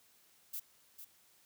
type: noise with echo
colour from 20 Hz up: violet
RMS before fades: -41 dBFS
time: 0.53-0.6 s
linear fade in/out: 10 ms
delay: 450 ms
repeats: 1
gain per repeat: -9 dB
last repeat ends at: 1.05 s
effects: white hiss -67 dBFS RMS until 1.45 s + high-pass 60 Hz 12 dB/octave